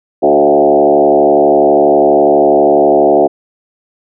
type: tone with frequency modulation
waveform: sine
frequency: 523.3 Hz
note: C5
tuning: in tune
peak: -5 dBFS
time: 0.22-3.28 s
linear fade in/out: 20 ms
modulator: 72.2 Hz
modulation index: 3.1
effects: none